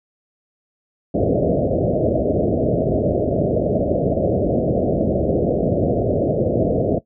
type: low-pass noise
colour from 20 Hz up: white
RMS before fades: -18 dBFS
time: 1.14-6.99 s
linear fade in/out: 10 ms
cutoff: 660 Hz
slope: 96 dB/octave
effects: noise-tail reverb RT60 0.1 s tail -17 dB re dry + high-pass 60 Hz 12 dB/octave